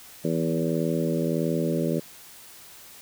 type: harmonic tone with a mistuned harmonic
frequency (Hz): 81.5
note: E2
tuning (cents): -19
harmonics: 2 / 3 / 4 / 5 / 6 / 7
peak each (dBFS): -27 / -29 / -30 / -31 / -32 / -32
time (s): 0.24-2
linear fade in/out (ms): 10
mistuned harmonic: 2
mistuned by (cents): +18
effects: white hiss -47 dBFS RMS until 3.01 s